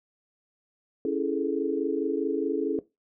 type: chord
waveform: sine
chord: A major seventh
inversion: first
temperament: equal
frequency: 277.2 / 329.6 / 415.3 / 440 Hz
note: C#4 / E4 / G#4 / A4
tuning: 0 / 0 / 0 / 0 cents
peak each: -30 dBFS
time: 1.05-2.79 s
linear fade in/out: 2 ms
effects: noise-tail reverb RT60 0.2 s tail -17 dB re dry